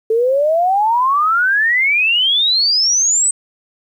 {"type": "exponential sweep", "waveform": "sine", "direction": "up", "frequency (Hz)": [435.3, 8240], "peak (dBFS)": -11, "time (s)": [0.1, 3.31], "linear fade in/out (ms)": 5, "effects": ["8-bit"]}